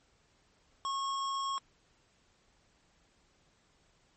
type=tone; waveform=square; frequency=1092 Hz; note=C#6; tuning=26 cents flat; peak=-33 dBFS; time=0.85-1.58 s; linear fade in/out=0 ms; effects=pink hiss -69 dBFS RMS until 4.16 s + MP3 32 kbps